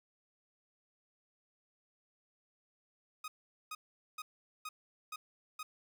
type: tone bursts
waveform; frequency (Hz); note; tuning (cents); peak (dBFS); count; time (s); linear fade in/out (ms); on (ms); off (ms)
sawtooth; 1250; D#6; +8; -37; 6; 3.24-5.63; 5; 40; 430
effects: none